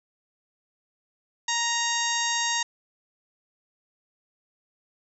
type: harmonic tone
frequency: 935 Hz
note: A#5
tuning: 5 cents sharp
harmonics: 1 / 2 / 3 / 4 / 5 / 6 / 7 / 8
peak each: -30 / -30 / -34 / -31 / -36 / -35 / -30 / -36 dBFS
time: 1.48-2.63 s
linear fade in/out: 5 ms
effects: none